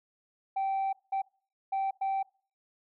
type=tone bursts at uneven times; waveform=sine; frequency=777 Hz; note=G5; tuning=16 cents flat; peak=-25 dBFS; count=4; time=0.56-0.93 / 1.12-1.22 / 1.72-1.91 / 2.01-2.23 s; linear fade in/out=10 ms; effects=noise-tail reverb RT60 0.4 s tail -24 dB re dry + tanh soft clip ceiling -26 dBFS